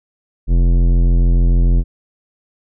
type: tone with tanh clipping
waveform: sine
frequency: 43.38 Hz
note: F1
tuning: 11 cents flat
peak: -11 dBFS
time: 0.47-1.84 s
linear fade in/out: 50 ms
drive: 15 dB
effects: none